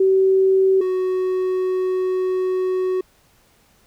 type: tone pair in turn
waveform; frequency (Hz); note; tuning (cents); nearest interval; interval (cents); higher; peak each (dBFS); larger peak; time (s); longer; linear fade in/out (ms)
sine / triangle; 382 / 371.1; G4 / F#4; -45 / +5; minor second; 50; first; -12 / -16; first; 0-0.81 / 0.81-3.01; second; 5
effects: pink hiss -57 dBFS RMS until 3.86 s